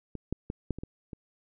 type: clicks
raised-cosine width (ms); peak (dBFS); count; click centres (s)
3; -24 / -17 / -20 / -16 / -26 / -24 / -27; 7; 0.153 / 0.326 / 0.501 / 0.707 / 0.786 / 0.835 / 1.132
effects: none